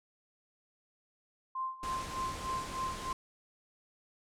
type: tone with tremolo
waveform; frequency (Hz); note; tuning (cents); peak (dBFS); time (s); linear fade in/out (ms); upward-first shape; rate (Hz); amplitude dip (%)
sine; 1046.5; C6; 0; -32; 1.55-3.13; 5; sine; 3.3; 85
type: low-pass noise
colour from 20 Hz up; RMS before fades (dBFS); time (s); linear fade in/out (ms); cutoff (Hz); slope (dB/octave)
pink; -43; 1.83-3.13; 2; 9400; 24
effects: none

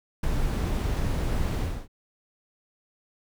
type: noise with ADSR envelope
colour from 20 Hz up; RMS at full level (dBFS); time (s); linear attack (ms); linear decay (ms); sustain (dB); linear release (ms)
brown; -22; 0.23-1.88; 9; 7; -4; 280
effects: none

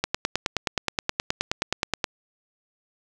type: click train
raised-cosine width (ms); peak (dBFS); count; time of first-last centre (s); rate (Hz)
0.2; -5; 20; 0.04-2.042; 9.49
effects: none

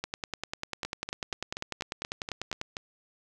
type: two click trains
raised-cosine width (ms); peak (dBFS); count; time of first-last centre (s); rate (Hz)
0.2; -15 / -17; 27 / 9; 0.04-2.614 / 0.85-2.768; 10.1 / 4.17
effects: none

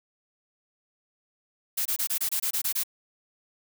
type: noise bursts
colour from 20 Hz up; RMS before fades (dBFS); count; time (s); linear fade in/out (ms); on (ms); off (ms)
blue; -27; 10; 1.77-2.836; 10; 85; 24
effects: none

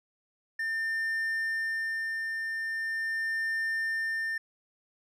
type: tone with tremolo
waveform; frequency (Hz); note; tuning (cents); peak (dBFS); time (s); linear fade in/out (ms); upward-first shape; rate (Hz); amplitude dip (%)
triangle; 1800; A6; +39; -26; 0.59-4.38; 5; sine; 0.41; 30
effects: none

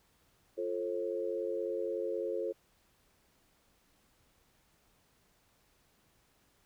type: chord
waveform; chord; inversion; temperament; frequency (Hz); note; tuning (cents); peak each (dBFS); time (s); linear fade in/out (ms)
sine; F major; none; equal with one note detuned; 349.2 / 440 / 536.4; F4 / A4 / C5; 0 / 0 / +43; -38 / -36 / -37; 0.57-2.53; 20
effects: pink hiss -70 dBFS RMS until 6.65 s

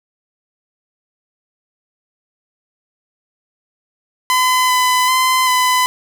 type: tone with pitch steps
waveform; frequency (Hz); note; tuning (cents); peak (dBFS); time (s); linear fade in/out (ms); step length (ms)
sawtooth; 1015 / 1006 / 1027 / 1007; B5 / B5 / C6 / B5; +47 / +32 / -33 / +33; -8; 4.3-5.86; 0; 390
effects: none

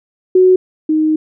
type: tone pair in turn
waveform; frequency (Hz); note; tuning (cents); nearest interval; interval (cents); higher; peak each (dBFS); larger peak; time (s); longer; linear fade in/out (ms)
sine; 370 / 311.1; F#4 / D#4; 0 / 0; minor third; 300; first; -5 / -10; first; 0.35-0.56 / 0.89-1.16; second; 5
effects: none

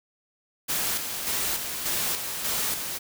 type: noise with tremolo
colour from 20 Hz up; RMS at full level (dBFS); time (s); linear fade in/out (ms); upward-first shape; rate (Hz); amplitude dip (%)
white; -27; 0.68-2.99; 20; square; 1.7; 45
effects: none

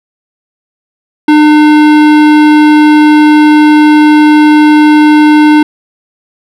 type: tone with hard clipping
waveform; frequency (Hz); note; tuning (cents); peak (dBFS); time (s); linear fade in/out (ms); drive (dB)
sine; 302; D4; +48; -3; 1.28-5.63; 5; 17
effects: none

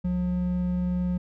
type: tone pair together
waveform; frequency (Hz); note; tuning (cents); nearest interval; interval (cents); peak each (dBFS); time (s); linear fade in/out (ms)
triangle; 67.2 / 179.54; C2 / F3; +47 / +48; octave + perfect fourth; 1701; -31 / -22; 0.04-1.18; 10
effects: none

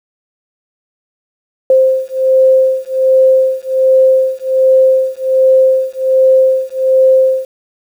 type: beating tone pair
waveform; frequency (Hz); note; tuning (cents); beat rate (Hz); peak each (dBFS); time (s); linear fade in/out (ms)
sine; 523.3 / 524.6; C5 / C5; 0 / +4; 1.3; -10; 1.7-7.45; 2
effects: 7-bit

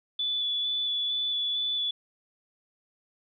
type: tone with vibrato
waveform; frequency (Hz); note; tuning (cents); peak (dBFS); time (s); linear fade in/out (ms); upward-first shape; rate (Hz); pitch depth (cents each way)
sine; 3456; A7; -32; -26; 0.19-1.91; 5; square; 2.2; 10
effects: none

